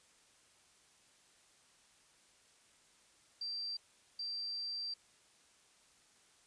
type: tone bursts at uneven times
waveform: sine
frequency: 4699 Hz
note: D8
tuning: in tune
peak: -38 dBFS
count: 2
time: 3.41-3.77 / 4.19-4.94 s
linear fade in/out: 5 ms
effects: white hiss -67 dBFS RMS until 6.46 s + resampled to 22050 Hz